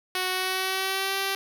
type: tone with pitch glide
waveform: 5% pulse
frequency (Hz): 370 to 389.3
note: F#4 to G4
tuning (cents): 0 to -12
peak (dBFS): -14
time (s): 0.15-1.35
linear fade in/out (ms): 2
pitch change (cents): +88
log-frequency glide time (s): 0.29-1.16
effects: none